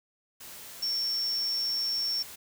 sine tone in noise, 5460 Hz, F8, 40 cents flat, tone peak -27 dBFS, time 0.82-2.23 s, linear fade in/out 10 ms, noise white, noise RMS -45 dBFS, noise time 0.4-2.36 s, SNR +15 dB, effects none

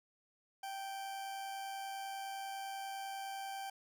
40% pulse tone with amplitude modulation, 781 Hz, G5, 7 cents flat, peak -39 dBFS, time 0.63-3.7 s, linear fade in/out 5 ms, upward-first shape sine, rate 110 Hz, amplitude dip 30%, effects none

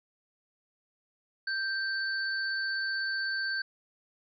sine tone pair together, 1570 / 4492 Hz, G6 / C#8, +2 / +22 cents, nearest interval octave + tritone, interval 1820 cents, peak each -30 / -36 dBFS, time 1.47-3.62 s, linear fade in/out 5 ms, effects none

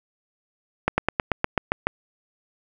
slowing click train, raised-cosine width 0.5 ms, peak -4 dBFS, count 9, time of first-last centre 0.88-1.87 s, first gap 100 ms, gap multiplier 1.06, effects none

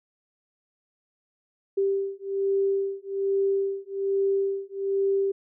sine beating tone pair, 392 / 393.2 Hz, G4 / G4, 0 / +5 cents, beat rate 1.2 Hz, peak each -26 dBFS, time 1.77-5.32 s, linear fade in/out 10 ms, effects none

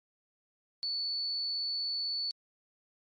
sine tone, 4458 Hz, C#8, 9 cents sharp, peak -31 dBFS, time 0.83-2.31 s, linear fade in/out 0 ms, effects MP3 48 kbps

